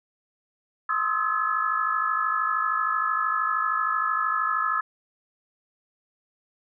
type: tone cluster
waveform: sine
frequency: 1052 / 1261 / 1314 / 1706 Hz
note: C6 / D#6 / E6 / G#6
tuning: +9 / +23 / -6 / +46 cents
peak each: -31 / -27 / -26 / -29 dBFS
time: 0.89-4.81 s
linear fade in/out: 5 ms
effects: none